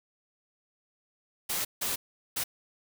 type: noise bursts at uneven times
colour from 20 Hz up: white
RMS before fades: -31 dBFS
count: 3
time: 1.49-1.65 / 1.81-1.96 / 2.36-2.44 s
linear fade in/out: 10 ms
effects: none